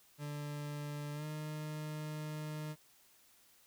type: tone with pitch glide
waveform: 40% pulse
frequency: 146.83 to 152.8 Hz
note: D3 to D#3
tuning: 0 to -31 cents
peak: -39 dBFS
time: 0.18-2.76 s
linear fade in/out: 50 ms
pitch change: +69 cents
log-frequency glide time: 1.14-1.25 s
effects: white hiss -66 dBFS RMS until 3.66 s